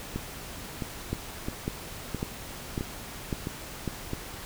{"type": "two click trains", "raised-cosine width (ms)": 3, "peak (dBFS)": [-18, -16], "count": [7, 6], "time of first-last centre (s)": [[0.16, 4.134], [1.13, 3.877]], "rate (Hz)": [1.51, 1.82], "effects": ["pink hiss -41 dBFS RMS until 4.45 s"]}